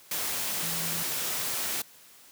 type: tone in noise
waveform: sine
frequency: 166.2 Hz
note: E3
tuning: 15 cents sharp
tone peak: -39 dBFS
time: 0.62-1.03 s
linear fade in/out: 5 ms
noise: white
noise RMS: -31 dBFS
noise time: 0.11-1.82 s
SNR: -11 dB
effects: white hiss -54 dBFS RMS until 2.31 s + high-pass 100 Hz 12 dB/octave